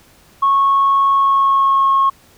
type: tone with pitch glide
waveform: sine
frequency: 1100 to 1088 Hz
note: C#6 to C#6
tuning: -14 to -33 cents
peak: -9 dBFS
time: 0.42-2.1 s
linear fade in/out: 10 ms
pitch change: -19 cents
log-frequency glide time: 1.11-1.88 s
effects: tanh soft clip ceiling -6 dBFS + pink hiss -49 dBFS RMS until 2.37 s